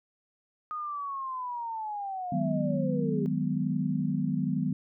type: linear sweep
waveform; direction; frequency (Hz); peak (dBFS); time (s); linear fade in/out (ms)
sine; down; 1243 to 392; -32; 0.71-3.26; 0
type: chord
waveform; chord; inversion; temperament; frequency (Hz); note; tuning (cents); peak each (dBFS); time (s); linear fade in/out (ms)
sine; G# minor seventh; second; just; 155.74 / 186.89 / 207.7 / 249.2; D#3 / F#3 / G#3 / B3; +2 / +18 / 0 / +16; -31 / -31 / -34 / -31; 2.32-4.73; 5
effects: none